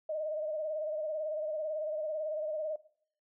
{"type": "tone with vibrato", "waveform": "sine", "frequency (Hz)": 617, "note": "D#5", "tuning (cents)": -15, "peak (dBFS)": -32, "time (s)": [0.09, 2.76], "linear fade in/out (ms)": 5, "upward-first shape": "sine", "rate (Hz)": 18, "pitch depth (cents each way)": 55, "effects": ["noise-tail reverb RT60 0.6 s tail -19 dB re dry"]}